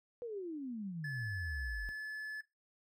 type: exponential sweep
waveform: sine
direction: down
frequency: 493.9 to 44.51 Hz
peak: -39 dBFS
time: 0.22-1.89 s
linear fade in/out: 0 ms
type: tone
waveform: triangle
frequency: 1725 Hz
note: A6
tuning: 35 cents flat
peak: -37 dBFS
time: 1.04-2.41 s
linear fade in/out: 5 ms
effects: noise-tail reverb RT60 0.2 s tail -17 dB re dry